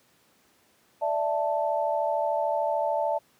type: chord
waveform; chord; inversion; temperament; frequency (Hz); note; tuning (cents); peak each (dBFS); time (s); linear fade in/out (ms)
sine; D suspended second; none; just; 587.3 / 660.7 / 881; D5 / E5 / A5; 0 / +4 / +2; -28; 1.01-3.19; 20
effects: pink hiss -63 dBFS RMS until 3.39 s + high-pass 150 Hz 12 dB/octave